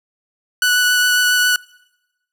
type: tone with vibrato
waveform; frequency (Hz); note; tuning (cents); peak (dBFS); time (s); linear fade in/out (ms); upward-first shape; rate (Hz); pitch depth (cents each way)
sawtooth; 1480; F#6; 0; -9; 0.62-1.56; 2; sine; 7.3; 10
effects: noise-tail reverb RT60 1.0 s tail -25 dB re dry